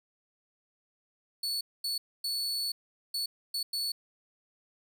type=tone bursts at uneven times; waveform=40% pulse; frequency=4435 Hz; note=C#8; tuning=in tune; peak=-29 dBFS; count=6; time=1.43-1.61 / 1.84-1.98 / 2.24-2.72 / 3.14-3.26 / 3.54-3.63 / 3.73-3.92 s; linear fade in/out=5 ms; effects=none